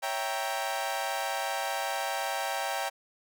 sawtooth chord, C# diminished seventh, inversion none, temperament equal, 554.4 / 659.3 / 784 / 932.3 Hz, C#5 / E5 / G5 / Bb5, 0 / 0 / 0 / 0 cents, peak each -34 / -33 / -29 / -33 dBFS, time 0.02-2.9 s, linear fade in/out 20 ms, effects none

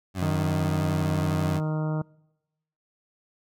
20% pulse tone with vibrato, 92.5 Hz, F#2, in tune, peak -22 dBFS, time 0.14-1.61 s, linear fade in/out 50 ms, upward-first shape sine, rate 12 Hz, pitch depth 74 cents each way
harmonic tone, 155.1 Hz, D#3, 5 cents flat, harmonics 1 / 2 / 3 / 4 / 5 / 6 / 7 / 8 / 9, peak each -25 / -35 / -39 / -37 / -44 / -42 / -47 / -45 / -46 dBFS, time 0.22-2.02 s, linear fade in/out 5 ms
effects noise-tail reverb RT60 1.0 s tail -26 dB re dry

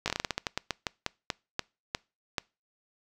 slowing click train, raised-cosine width 0.2 ms, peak -11 dBFS, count 18, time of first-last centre 0.06-2.382 s, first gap 18 ms, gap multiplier 1.22, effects noise-tail reverb RT60 0.3 s tail -25 dB re dry

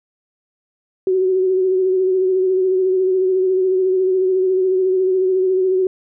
sine tone with vibrato, 374.2 Hz, F#4, 20 cents sharp, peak -13 dBFS, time 1.07-5.87 s, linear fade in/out 2 ms, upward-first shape sine, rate 14 Hz, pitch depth 32 cents each way, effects none

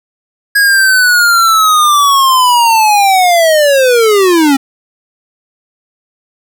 square linear sweep, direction down, 1658 to 265 Hz, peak -6 dBFS, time 0.55-4.57 s, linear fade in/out 10 ms, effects none

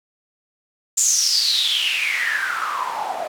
white noise with band-pass filter sweep, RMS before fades -21 dBFS, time 0.97-3.28 s, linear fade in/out 10 ms, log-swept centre 7300 to 640 Hz, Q 9, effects none

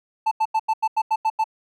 triangle tone bursts, 880 Hz, A5, in tune, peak -15 dBFS, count 9, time 0.26-1.442 s, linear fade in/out 10 ms, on 54 ms, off 87 ms, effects none

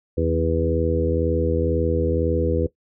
harmonic tone with a mistuned harmonic, 82 Hz, E2, 9 cents flat, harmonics 1 / 2 / 3 / 4 / 5 / 6, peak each -23 / -29 / -29 / -26 / -27 / -23 dBFS, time 0.17-2.67 s, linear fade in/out 10 ms, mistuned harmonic 2, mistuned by -31 cents, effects noise-tail reverb RT60 0.1 s tail -17 dB re dry

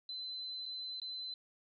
sine tone with dropouts, 4045 Hz, B7, 41 cents sharp, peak -40 dBFS, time 0.09-1.34 s, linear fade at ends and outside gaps 2 ms, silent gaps 0.657-0.661 / 1-1.017 s, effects none

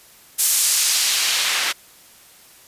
white noise with band-pass filter sweep, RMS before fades -19 dBFS, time 0.38-1.73 s, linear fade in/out 20 ms, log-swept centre 10000 to 2000 Hz, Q 0.83, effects white hiss -48 dBFS RMS until 2.67 s + resampled to 32000 Hz

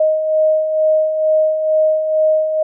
sine beating tone pair, 622.3 / 624.5 Hz, D#5 / D#5, 0 / +6 cents, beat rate 2.2 Hz, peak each -21 / -12 dBFS, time 0-2.63 s, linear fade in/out 5 ms, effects none

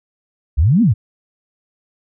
sine exponential two-way sweep, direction up then down, 61.6 to 254.8 to 88 Hz, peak -9 dBFS, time 0.57-0.94 s, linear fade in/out 20 ms, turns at 0.82 s, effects none

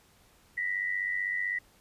sine tone pair together, 1879.7 / 1975.5 Hz, A#6 / B6, +14 / 0 cents, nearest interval minor second, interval 86 cents, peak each -34 / -30 dBFS, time 0.57-1.59 s, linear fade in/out 10 ms, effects pink hiss -62 dBFS RMS until 1.8 s + resampled to 32000 Hz

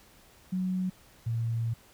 sine tone pair in turn, 185 / 115.14 Hz, F#3 / A#2, 0 / -21 cents, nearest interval minor sixth, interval 821 cents, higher first, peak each -27 dBFS, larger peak neither, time 0.52-0.9 / 1.26-1.74 s, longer second, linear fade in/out 10 ms, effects pink hiss -58 dBFS RMS until 1.93 s

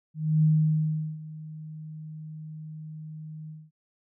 sine tone with ADSR envelope, 155.56 Hz, D#3, in tune, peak -17 dBFS, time 0.14-3.71 s, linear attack 290 ms, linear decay 750 ms, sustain -20 dB, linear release 220 ms, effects none

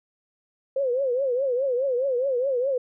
sine tone with vibrato, 518 Hz, C5, 17 cents flat, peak -21 dBFS, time 0.76-2.78 s, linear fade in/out 5 ms, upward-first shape triangle, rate 4.8 Hz, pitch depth 160 cents each way, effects none

